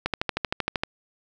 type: click train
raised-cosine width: 0.3 ms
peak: -8 dBFS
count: 11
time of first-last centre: 0.06-0.835 s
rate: 12.9 Hz
effects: none